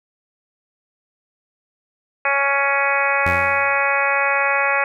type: harmonic tone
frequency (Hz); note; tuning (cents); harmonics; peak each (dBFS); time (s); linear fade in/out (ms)
278.5; C#4; +8; 2 / 3 / 4 / 5 / 6 / 7 / 8 / 9; -24 / -24 / -24 / -24 / -24 / -24 / -24 / -24; 2.25-4.84; 2
type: tone with exponential decay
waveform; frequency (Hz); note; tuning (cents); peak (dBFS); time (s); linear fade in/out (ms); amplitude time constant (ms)
sawtooth; 87.6; F2; +6; -17; 3.26-3.91; 0; 140
effects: none